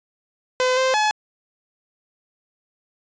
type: tone with pitch steps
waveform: sawtooth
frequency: 509 / 521 / 852 Hz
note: C5 / C5 / G#5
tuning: -48 / -7 / +44 cents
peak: -13 dBFS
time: 0.6-1.11 s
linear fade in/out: 0 ms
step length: 170 ms
effects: resampled to 16000 Hz